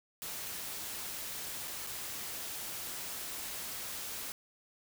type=noise with dropouts; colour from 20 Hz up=white; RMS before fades=-41 dBFS; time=0.22-4.32 s; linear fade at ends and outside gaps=0 ms; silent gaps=1.675-1.679 / 1.866-1.871 s; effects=none